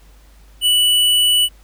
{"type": "tone", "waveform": "square", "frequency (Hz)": 2960, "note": "F#7", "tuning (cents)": 0, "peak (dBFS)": -12, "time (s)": [0.61, 1.49], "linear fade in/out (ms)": 50, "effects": ["added 50 Hz sine -43 dBFS peak until 1.63 s", "pink hiss -53 dBFS RMS until 1.63 s"]}